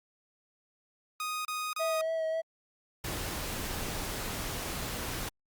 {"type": "tone bursts", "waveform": "sawtooth", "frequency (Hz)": 1244.5, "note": "D#6", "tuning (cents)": 0, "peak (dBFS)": -29, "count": 3, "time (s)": [1.2, 2.012], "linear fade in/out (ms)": 2, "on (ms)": 250, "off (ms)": 31}
{"type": "tone with vibrato", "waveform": "triangle", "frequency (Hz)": 645, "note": "E5", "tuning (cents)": -38, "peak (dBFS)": -27, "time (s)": [1.79, 2.42], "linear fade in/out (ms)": 20, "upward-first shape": "sine", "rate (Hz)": 3.7, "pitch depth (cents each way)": 20}
{"type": "noise", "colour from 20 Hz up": "pink", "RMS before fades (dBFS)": -36, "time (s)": [3.04, 5.29], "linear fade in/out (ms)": 5}
{"effects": ["Opus 48 kbps"]}